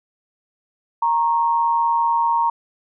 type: tone pair together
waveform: sine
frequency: 932.3 / 1092.6 Hz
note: A#5 / C#6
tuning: 0 / -25 cents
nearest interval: minor third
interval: 275 cents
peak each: -16 / -23 dBFS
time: 1.02-2.5 s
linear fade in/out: 5 ms
effects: none